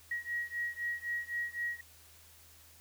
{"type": "beating tone pair", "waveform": "sine", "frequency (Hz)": [1900, 1903.9], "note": ["A#6", "A#6"], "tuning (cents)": [33, 36], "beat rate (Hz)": 3.9, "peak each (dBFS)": [-37, -38], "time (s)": [0.11, 1.81], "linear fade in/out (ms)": 5, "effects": ["added 81 Hz sine -63 dBFS peak until 2.8 s", "white hiss -59 dBFS RMS until 2.8 s"]}